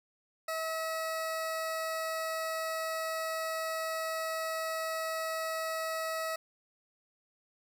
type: tone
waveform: 20% pulse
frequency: 644 Hz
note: E5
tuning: 41 cents flat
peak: -28 dBFS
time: 0.48-6.36 s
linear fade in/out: 5 ms
effects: none